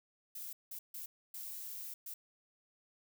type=noise bursts at uneven times; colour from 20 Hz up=violet; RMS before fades=-45 dBFS; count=5; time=0.35-0.53 / 0.71-0.79 / 0.94-1.06 / 1.34-1.94 / 2.06-2.14 s; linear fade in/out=5 ms; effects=none